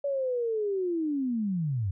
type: linear sweep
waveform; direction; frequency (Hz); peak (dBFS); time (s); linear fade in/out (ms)
sine; down; 572 to 87.9; -26; 0.04-1.91; 5
effects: none